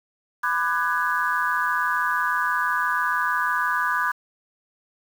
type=chord; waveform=sine; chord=G# half-diminished seventh; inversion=first; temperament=just; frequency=996.7 / 1196.1 / 1495.1 / 1661.2 Hz; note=B5 / D6 / F#6 / G#6; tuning=+16 / +31 / +18 / 0 cents; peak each=-26 dBFS; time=0.43-4.12 s; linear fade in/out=10 ms; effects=7-bit